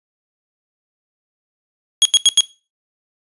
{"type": "tone bursts", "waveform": "sawtooth", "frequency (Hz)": 3305, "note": "G#7", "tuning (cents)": -9, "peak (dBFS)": -4, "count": 4, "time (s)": [2.02, 2.407], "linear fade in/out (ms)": 0, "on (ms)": 33, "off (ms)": 85, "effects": ["noise-tail reverb RT60 0.3 s tail -19 dB re dry", "resampled to 24000 Hz"]}